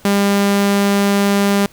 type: tone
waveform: sawtooth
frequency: 200.5 Hz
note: G3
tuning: 39 cents sharp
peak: -8 dBFS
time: 0.05-1.66 s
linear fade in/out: 2 ms
effects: pink hiss -46 dBFS RMS until 1.72 s